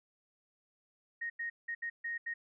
sine tone bursts at uneven times, 1864.7 Hz, A#6, in tune, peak -35 dBFS, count 6, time 1.21-1.3 / 1.39-1.5 / 1.68-1.75 / 1.82-1.9 / 2.04-2.18 / 2.26-2.34 s, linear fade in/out 10 ms, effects none

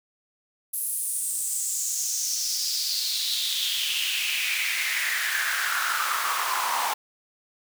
pink noise with high-pass filter sweep, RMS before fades -27 dBFS, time 0.73-6.94 s, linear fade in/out 10 ms, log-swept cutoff 11000 to 890 Hz, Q 4.5, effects none

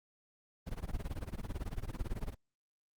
brown noise with tremolo, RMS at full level -35 dBFS, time 0.66-2.35 s, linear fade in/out 20 ms, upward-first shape sine, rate 18 Hz, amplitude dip 95%, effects Opus 24 kbps

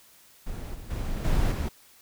brown noise with level steps, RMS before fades -35 / -41 / -30 / -23 / -27 dBFS, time 0.46-1.69 s, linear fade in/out 10 ms, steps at 0.74 / 0.9 / 1.24 / 1.51 s, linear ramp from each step 10 ms, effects white hiss -56 dBFS RMS until 2.01 s

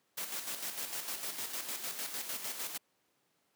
white noise with tremolo, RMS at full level -38 dBFS, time 0.17-2.78 s, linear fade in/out 10 ms, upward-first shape square, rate 6.6 Hz, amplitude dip 50%, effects pink hiss -75 dBFS RMS until 3.55 s + high-pass 200 Hz 12 dB/octave

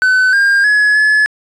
triangle tone with pitch steps, 1512 / 1607 / 1692 / 1712 Hz, F#6 / G6 / G#6 / A6, +37 / +43 / +32 / -48 cents, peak -6 dBFS, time 0.02-1.26 s, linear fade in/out 0 ms, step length 310 ms, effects resampled to 24000 Hz + 7-bit

